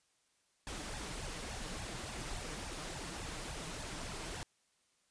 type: noise with flanger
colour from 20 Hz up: pink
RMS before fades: -43 dBFS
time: 0.67-4.43 s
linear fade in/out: 0 ms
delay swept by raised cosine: 1.1 to 6.7 ms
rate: 3.5 Hz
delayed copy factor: +0.8
effects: white hiss -75 dBFS RMS until 5.1 s + resampled to 22050 Hz